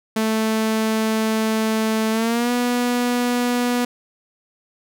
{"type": "tone with pitch glide", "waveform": "sawtooth", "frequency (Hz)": [220, 244.1], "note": ["A3", "B3"], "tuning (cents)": [0, -20], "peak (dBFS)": -14, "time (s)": [0.16, 3.85], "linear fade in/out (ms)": 5, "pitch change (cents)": 180, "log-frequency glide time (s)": [2.11, 2.51], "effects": []}